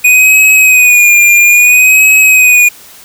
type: tone with vibrato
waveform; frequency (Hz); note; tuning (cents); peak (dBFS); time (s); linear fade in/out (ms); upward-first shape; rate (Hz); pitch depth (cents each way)
square; 2475; D#7; -10; -3; 0.04-2.69; 10; sine; 0.6; 54
effects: white hiss -35 dBFS RMS until 3.04 s